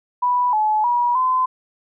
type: tone with pitch steps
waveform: sine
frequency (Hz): 985 / 857 / 965 / 1024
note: B5 / A5 / B5 / C6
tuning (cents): -5 / -46 / -40 / -38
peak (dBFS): -15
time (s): 0.22-1.46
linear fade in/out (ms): 10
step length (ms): 310
effects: none